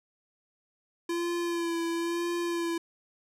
square tone with vibrato, 340 Hz, F4, 46 cents flat, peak -29 dBFS, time 1.09-2.78 s, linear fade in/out 5 ms, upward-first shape sine, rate 1 Hz, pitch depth 27 cents each way, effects low-pass 12000 Hz 12 dB/octave

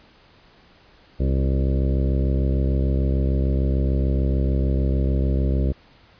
harmonic tone with a mistuned harmonic, 66.7 Hz, C2, 34 cents sharp, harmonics 1 / 2 / 3 / 4 / 5 / 6 / 7 / 8 / 9, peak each -19 / -25 / -29 / -31 / -33 / -35 / -36 / -37 / -38 dBFS, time 1.19-5.73 s, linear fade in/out 20 ms, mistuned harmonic 5, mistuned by +32 cents, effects pink hiss -53 dBFS RMS until 6.19 s + resampled to 11025 Hz

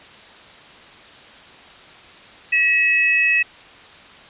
sine tone pair together, 1923 / 2578 Hz, B6 / E7, -47 / -39 cents, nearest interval perfect fourth, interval 508 cents, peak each -19 / -15 dBFS, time 2.52-3.43 s, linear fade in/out 10 ms, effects white hiss -43 dBFS RMS until 4.29 s + resampled to 8000 Hz

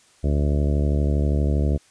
harmonic tone, 72.5 Hz, D2, 22 cents flat, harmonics 1 / 2 / 3 / 4 / 5 / 6 / 7 / 8 / 9, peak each -19 / -25 / -29 / -31 / -33 / -35 / -36 / -37 / -38 dBFS, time 0.23-1.78 s, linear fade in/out 20 ms, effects white hiss -56 dBFS RMS until 1.9 s + resampled to 22050 Hz

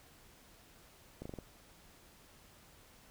slowing click train, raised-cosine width 2 ms, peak -30 dBFS, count 5, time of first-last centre 1.22-1.387 s, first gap 35 ms, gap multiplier 1.12, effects pink hiss -61 dBFS RMS until 3.1 s

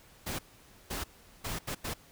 pink noise bursts at uneven times, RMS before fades -36 dBFS, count 5, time 0.26-0.39 / 0.9-1.04 / 1.44-1.59 / 1.67-1.75 / 1.84-1.94 s, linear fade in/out 10 ms, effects pink hiss -58 dBFS RMS until 2.11 s

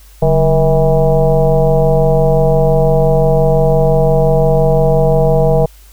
sine tone with frequency modulation, 311.1 Hz, D#4, in tune, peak -7 dBFS, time 0.22-5.66 s, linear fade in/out 5 ms, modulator 167 Hz, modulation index 2.4, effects added 50 Hz sine -38 dBFS peak until 5.92 s + white hiss -46 dBFS RMS until 5.92 s

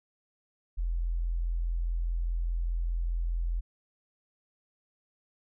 sine tone, 42.43 Hz, F1, 49 cents flat, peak -27 dBFS, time 0.77-3.61 s, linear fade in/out 20 ms, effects none

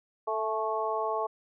harmonic tone with a mistuned harmonic, 220 Hz, A3, in tune, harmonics 2 / 3 / 4 / 5, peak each -33 / -33 / -33 / -33 dBFS, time 0.27-1.27 s, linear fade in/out 10 ms, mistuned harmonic 4, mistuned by -31 cents, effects none

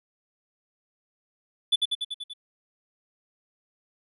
triangle tone with echo, 3473 Hz, A7, 23 cents flat, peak -16 dBFS, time 1.72-1.76 s, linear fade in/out 10 ms, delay 96 ms, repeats 6, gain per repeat -3 dB, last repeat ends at 2.336 s, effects resampled to 32000 Hz

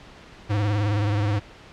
square tone with vibrato, 103.83 Hz, G#2, in tune, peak -21 dBFS, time 0.49-1.4 s, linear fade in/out 20 ms, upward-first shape sine, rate 19 Hz, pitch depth 70 cents each way, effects pink hiss -46 dBFS RMS until 1.72 s + low-pass 4000 Hz 12 dB/octave

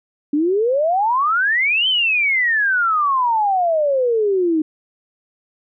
sine exponential two-way sweep, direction up then down, 282.5 to 3136 to 304.4 Hz, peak -14 dBFS, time 0.33-4.62 s, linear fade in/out 5 ms, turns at 1.88 s, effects none

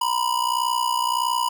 square ring-modulated tone, 980 Hz, B5, 14 cents flat, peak -18 dBFS, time 0.01-1.49 s, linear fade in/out 5 ms, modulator 30.8 Hz, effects none

